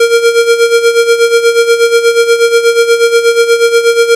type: tone with tremolo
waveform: square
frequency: 466.2 Hz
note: A#4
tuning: in tune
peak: -3 dBFS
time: 0-4.15 s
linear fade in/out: 5 ms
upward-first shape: sine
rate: 8.3 Hz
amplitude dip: 70%
effects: low-pass 10000 Hz 12 dB/octave + 7-bit